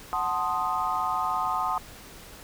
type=chord; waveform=sine; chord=F# diminished seventh; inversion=none; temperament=equal; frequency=740 / 880 / 1046.5 / 1244.5 Hz; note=F#5 / A5 / C6 / Eb6; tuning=0 / 0 / 0 / 0 cents; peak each=-31 / -31 / -30 / -29 dBFS; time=0.13-1.78 s; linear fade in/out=0 ms; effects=pink hiss -46 dBFS RMS until 2.43 s